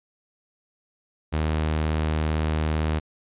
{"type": "tone", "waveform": "sawtooth", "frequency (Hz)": 77.78, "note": "D#2", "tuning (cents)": 0, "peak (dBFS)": -18, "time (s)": [1.32, 3], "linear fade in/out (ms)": 20, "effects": ["resampled to 8000 Hz"]}